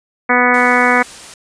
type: harmonic tone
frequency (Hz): 246.9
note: B3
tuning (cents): 0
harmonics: 1 / 2 / 3 / 4 / 5 / 6 / 7 / 8 / 9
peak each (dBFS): -18 / -18 / -18 / -18 / -18 / -18 / -18 / -18 / -18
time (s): 0.29-1.03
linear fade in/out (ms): 10
type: noise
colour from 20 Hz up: white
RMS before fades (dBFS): -34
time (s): 0.54-1.34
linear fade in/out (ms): 2
effects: resampled to 22050 Hz